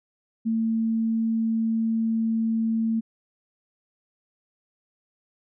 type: tone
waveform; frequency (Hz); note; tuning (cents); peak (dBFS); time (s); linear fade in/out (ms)
sine; 224.9; A3; +38; -21; 0.45-3.01; 20
effects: none